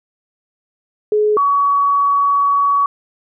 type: tone pair in turn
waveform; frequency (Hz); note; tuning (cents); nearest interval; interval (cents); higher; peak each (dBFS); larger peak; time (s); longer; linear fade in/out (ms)
sine; 423 / 1129.3; G#4 / C#6; +32 / +32; octave + perfect fourth; 1700; second; -11; neither; 1.12-1.37 / 1.37-2.86; second; 2
effects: none